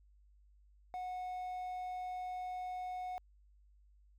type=tone with quantisation; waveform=triangle; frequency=732 Hz; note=F#5; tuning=19 cents flat; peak=-37 dBFS; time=0.94-3.18 s; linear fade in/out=0 ms; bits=11; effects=added 50 Hz sine -62 dBFS peak until 4.18 s